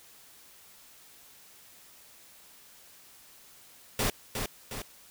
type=noise with echo; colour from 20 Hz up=pink; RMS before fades=-28 dBFS; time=3.99-4.1 s; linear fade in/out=2 ms; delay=360 ms; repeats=2; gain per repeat=-5 dB; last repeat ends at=4.82 s; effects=white hiss -55 dBFS RMS until 5.1 s